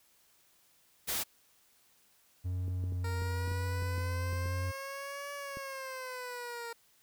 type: noise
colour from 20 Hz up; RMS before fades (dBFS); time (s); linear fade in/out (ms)
white; -34; 1.07-1.24; 20
type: tone with vibrato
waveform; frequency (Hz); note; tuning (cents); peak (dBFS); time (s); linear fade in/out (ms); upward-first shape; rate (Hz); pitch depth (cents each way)
triangle; 90.2; F#2; -44; -30; 2.44-4.72; 20; sine; 1; 17
type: clicks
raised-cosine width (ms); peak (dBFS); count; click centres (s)
3; -33; 11; 2.681 / 2.839 / 2.923 / 3.22 / 3.477 / 3.517 / 3.824 / 3.98 / 4.329 / 4.458 / 5.571
type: exponential two-way sweep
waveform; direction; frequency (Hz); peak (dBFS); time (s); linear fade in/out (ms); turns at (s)
15% pulse; up then down; 463 to 571 to 463; -33; 3.04-6.73; 5; 5.33
effects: white hiss -67 dBFS RMS until 7.02 s